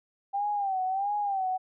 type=tone with vibrato; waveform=sine; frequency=786 Hz; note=G5; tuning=4 cents sharp; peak=-26 dBFS; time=0.33-1.58 s; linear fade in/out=20 ms; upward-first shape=sine; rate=1.5 Hz; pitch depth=96 cents each way; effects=none